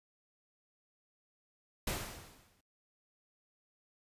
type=noise with exponential decay; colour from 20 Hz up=pink; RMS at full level=-34 dBFS; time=1.87-2.61 s; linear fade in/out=5 ms; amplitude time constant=160 ms; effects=noise-tail reverb RT60 0.1 s tail -22 dB re dry + resampled to 32000 Hz

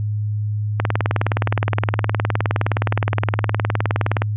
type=click train; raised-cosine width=0.5 ms; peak=-3 dBFS; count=67; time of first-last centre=0.8-4.22 s; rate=19.3 Hz; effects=added 105 Hz sine -19 dBFS peak until 4.36 s + resampled to 8000 Hz

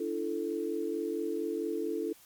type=chord; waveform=sine; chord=D suspended second; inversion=none; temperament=equal with one note detuned; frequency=293.7 / 338.1 / 440 Hz; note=D4 / E4 / A4; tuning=0 / +44 / 0 cents; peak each=-37 / -34 / -34 dBFS; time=0-2.13 s; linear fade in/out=5 ms; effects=white hiss -58 dBFS RMS until 2.25 s + MP3 96 kbps

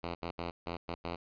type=tone bursts at uneven times; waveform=5% pulse; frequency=85.5 Hz; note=F2; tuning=36 cents flat; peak=-25 dBFS; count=6; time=0.03-0.15 / 0.22-0.31 / 0.38-0.51 / 0.66-0.77 / 0.88-0.95 / 1.04-1.16 s; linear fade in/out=10 ms; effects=resampled to 11025 Hz

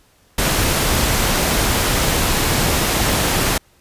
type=noise; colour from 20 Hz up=pink; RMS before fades=-17 dBFS; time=0.38-3.58 s; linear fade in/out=5 ms; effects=pink hiss -55 dBFS RMS until 3.8 s + resampled to 32000 Hz

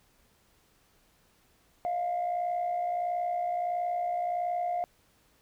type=tone pair together; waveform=sine; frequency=644.5 / 706 Hz; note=E5 / F5; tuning=-39 / +19 cents; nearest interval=major second; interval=158 cents; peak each=-35 / -27 dBFS; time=1.85-4.84 s; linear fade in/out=0 ms; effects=tanh soft clip ceiling -24 dBFS + pink hiss -66 dBFS RMS until 5.41 s

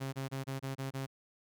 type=tone bursts; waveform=sawtooth; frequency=134.7 Hz; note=C#3; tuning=49 cents flat; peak=-32 dBFS; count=7; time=0-1.066 s; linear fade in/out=20 ms; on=130 ms; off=26 ms; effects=none

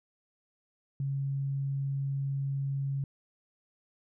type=tone; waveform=sine; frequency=137.8 Hz; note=C#3; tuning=10 cents flat; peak=-29 dBFS; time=1-3.04 s; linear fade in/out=2 ms; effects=none

